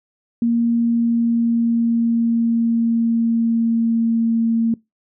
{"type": "tone with pitch glide", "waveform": "sine", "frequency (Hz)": [233.7, 228.4], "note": ["A#3", "A#3"], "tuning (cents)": [5, -35], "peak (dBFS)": -14, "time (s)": [0.42, 4.74], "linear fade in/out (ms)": 2, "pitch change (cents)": -40, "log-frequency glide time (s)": [0.68, 4.43], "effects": ["noise-tail reverb RT60 0.2 s tail -24 dB re dry"]}